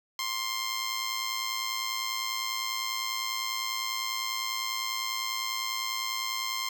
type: tone with amplitude modulation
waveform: 10% pulse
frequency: 1055 Hz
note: C6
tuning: 14 cents sharp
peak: -19 dBFS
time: 0.19-6.69 s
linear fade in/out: 2 ms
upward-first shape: sine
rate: 110 Hz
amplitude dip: 55%
effects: none